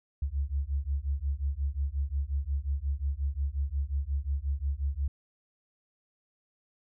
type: beating tone pair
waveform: sine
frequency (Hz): 67.2 / 72.8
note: C2 / D2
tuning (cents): +47 / -15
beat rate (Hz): 5.6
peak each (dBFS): -31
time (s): 0.22-5.08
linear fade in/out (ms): 5
effects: none